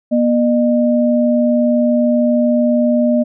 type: tone pair together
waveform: sine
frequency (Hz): 240.4 / 607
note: B3 / D#5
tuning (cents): -46 / -43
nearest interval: octave + major third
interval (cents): 1603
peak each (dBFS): -12 / -15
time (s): 0.11-3.24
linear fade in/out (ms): 20
effects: none